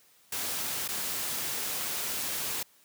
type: noise with dropouts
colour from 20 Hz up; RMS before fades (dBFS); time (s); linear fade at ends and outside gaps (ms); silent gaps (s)
white; -33; 0.32-2.63; 5; 0.879-0.887
effects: white hiss -62 dBFS RMS until 2.84 s + high-pass 80 Hz 12 dB/octave